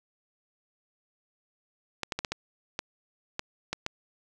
clicks, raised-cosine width 0.2 ms, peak -13 dBFS, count 9, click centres 2.033 / 2.122 / 2.19 / 2.248 / 2.32 / 2.791 / 3.394 / 3.73 / 3.864 s, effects none

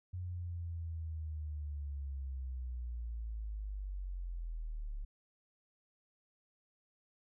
sine linear sweep, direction down, 91 to 35 Hz, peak -38 dBFS, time 0.13-5.05 s, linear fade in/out 10 ms, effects none

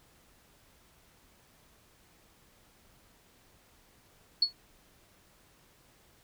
sine tone with exponential decay, 4379 Hz, C#8, 22 cents flat, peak -18 dBFS, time 4.42-4.53 s, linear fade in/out 5 ms, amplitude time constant 22 ms, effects pink hiss -63 dBFS RMS until 6.23 s

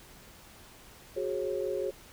sine chord, F# suspended second, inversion none, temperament equal with one note detuned, 370 / 415.3 / 544.2 Hz, F#4 / G#4 / C#5, 0 / 0 / -32 cents, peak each -34 dBFS, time 1.16-1.91 s, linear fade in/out 10 ms, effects pink hiss -53 dBFS RMS until 2.12 s

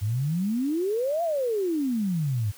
sine exponential two-way sweep, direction up then down, 97.4 to 698.5 to 97.4 Hz, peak -23 dBFS, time 0.01-2.52 s, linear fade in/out 20 ms, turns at 1.23 s, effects white hiss -49 dBFS RMS until 2.57 s

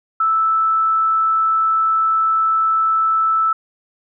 sine tone, 1316 Hz, E6, 3 cents flat, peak -13 dBFS, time 0.2-3.53 s, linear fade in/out 5 ms, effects none

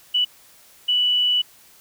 sine tone bursts at uneven times, 2960 Hz, F#7, in tune, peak -16 dBFS, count 2, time 0.14-0.25 / 0.88-1.42 s, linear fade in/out 10 ms, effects white hiss -51 dBFS RMS until 1.8 s

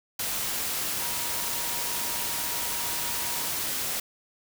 sine tone in noise, 949 Hz, A#5, 31 cents sharp, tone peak -41 dBFS, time 0.99-3.49 s, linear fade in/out 5 ms, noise white, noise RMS -30 dBFS, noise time 0.19-4 s, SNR -14 dB, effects none

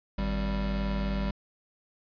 square tone pair together, 51.72 / 196 Hz, G#1 / G3, -6 / 0 cents, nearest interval octave + major seventh, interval 2306 cents, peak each -30 / -32 dBFS, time 0.18-1.31 s, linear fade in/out 5 ms, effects resampled to 11025 Hz

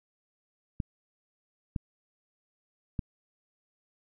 clicks, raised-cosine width 5 ms, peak -18 dBFS, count 3, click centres 0.802 / 1.762 / 2.992 s, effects none

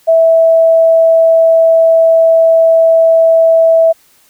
sine tone, 655 Hz, E5, 11 cents flat, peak -4 dBFS, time 0.07-3.93 s, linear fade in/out 20 ms, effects white hiss -49 dBFS RMS until 4.29 s

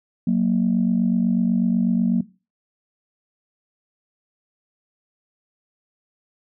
sine tone pair together, 185 / 233.1 Hz, F#3 / A#3, 0 / 0 cents, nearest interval major third, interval 400 cents, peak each -18 dBFS, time 0.27-2.21 s, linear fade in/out 5 ms, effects noise-tail reverb RT60 0.3 s tail -19 dB re dry + tanh soft clip ceiling -10 dBFS

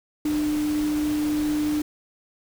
sine tone in noise, 300.3 Hz, D4, 39 cents sharp, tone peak -21 dBFS, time 0.25-1.82 s, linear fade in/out 5 ms, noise pink, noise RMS -36 dBFS, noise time 0.25-1.82 s, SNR +12 dB, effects none

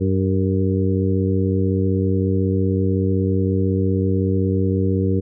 harmonic tone with a mistuned harmonic, 96 Hz, G2, 36 cents flat, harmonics 1 / 2 / 3 / 4 / 5, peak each -19 / -22 / -24 / -25 / -26 dBFS, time 0-5.21 s, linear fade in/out 20 ms, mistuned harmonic 5, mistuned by -38 cents, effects none

